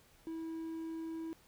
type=tone; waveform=triangle; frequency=325.2 Hz; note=E4; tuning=23 cents flat; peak=-37 dBFS; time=0.27-1.33 s; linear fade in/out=0 ms; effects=pink hiss -65 dBFS RMS until 1.47 s